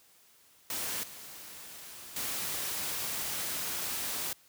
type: noise with level steps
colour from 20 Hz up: white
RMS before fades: -35 / -47 / -35 dBFS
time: 0.7-4.33 s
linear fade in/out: 2 ms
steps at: 1.03 / 2.16 s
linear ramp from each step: 5 ms
effects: white hiss -62 dBFS RMS until 4.48 s + high-pass 60 Hz 12 dB/octave